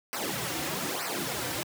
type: noise with flanger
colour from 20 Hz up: pink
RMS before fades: -32 dBFS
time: 0.13-1.63 s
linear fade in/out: 0 ms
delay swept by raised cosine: 0.28 to 4.88 ms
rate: 1.1 Hz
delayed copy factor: -0.9
effects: high-pass 150 Hz 12 dB/octave